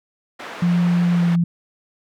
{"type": "band-pass noise", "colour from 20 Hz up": "white", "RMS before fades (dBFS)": -34, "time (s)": [0.39, 1.36], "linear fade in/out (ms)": 10, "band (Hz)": [260, 1800], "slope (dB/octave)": 12}
{"type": "tone with pitch glide", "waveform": "sine", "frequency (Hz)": [174.61, 171.12], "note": ["F3", "F3"], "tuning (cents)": [0, -35], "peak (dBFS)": -14, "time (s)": [0.62, 1.44], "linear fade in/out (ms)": 5, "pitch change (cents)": -35, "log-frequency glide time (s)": [1.12, 1.32]}
{"effects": []}